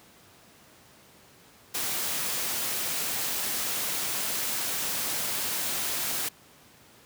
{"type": "noise", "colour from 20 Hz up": "white", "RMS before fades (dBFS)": -30, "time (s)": [1.74, 6.29], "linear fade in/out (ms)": 10, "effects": ["pink hiss -55 dBFS RMS until 7.05 s", "high-pass 100 Hz 12 dB/octave"]}